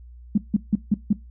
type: tone bursts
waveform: sine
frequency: 207.7 Hz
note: G#3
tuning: in tune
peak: -14 dBFS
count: 5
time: 0.35-1.13 s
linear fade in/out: 5 ms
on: 28 ms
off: 160 ms
effects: noise-tail reverb RT60 0.2 s tail -20 dB re dry + added 60 Hz sine -41 dBFS peak until 1.3 s